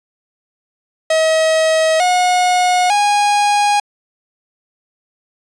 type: tone with pitch steps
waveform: 45% pulse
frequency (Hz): 638 / 724.5 / 822.6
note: D#5 / F#5 / G#5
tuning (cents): +43 / -37 / -17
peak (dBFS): -11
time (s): 1.1-3.8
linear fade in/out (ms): 5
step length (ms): 900
effects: resampled to 22050 Hz